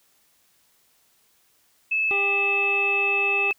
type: tone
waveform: sine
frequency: 2608 Hz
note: E7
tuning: 19 cents flat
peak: -20 dBFS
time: 1.91-3.53 s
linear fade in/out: 10 ms
type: harmonic tone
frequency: 399.4 Hz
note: G4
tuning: 32 cents sharp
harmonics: 1 / 2 / 3 / 5 / 6 / 7 / 8 / 9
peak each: -29 / -31 / -35 / -41 / -46 / -47 / -48 / -48 dBFS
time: 2.11-3.51 s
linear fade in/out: 0 ms
effects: white hiss -63 dBFS RMS until 3.58 s